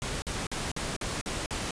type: noise bursts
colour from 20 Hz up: pink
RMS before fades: -33 dBFS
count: 7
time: 0.02-1.708 s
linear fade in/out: 0 ms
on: 200 ms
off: 48 ms
effects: resampled to 22050 Hz